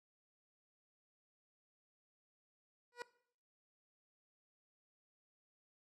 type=tone with exponential growth; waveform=15% pulse; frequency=483.9 Hz; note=B4; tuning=35 cents flat; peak=-33 dBFS; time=2.92-3.02 s; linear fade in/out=1 ms; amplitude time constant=20 ms; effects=noise-tail reverb RT60 0.6 s tail -19 dB re dry + low-pass 7000 Hz 12 dB/octave